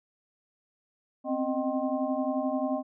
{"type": "tone cluster", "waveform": "sine", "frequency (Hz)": [256, 267.4, 618, 773, 1060], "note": ["C4", "C4", "D#5", "G5", "C6"], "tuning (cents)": [-38, 38, -12, -24, 22], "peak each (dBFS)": [-32, -31, -31, -36, -40], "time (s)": [1.24, 2.83], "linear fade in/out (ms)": 50, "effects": []}